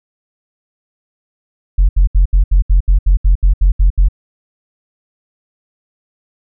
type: tone bursts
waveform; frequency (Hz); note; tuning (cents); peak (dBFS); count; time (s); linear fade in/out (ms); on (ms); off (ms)
sine; 44.64; F1; +39; -4; 13; 1.78-4.086; 10; 110; 73
effects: tanh soft clip ceiling -3 dBFS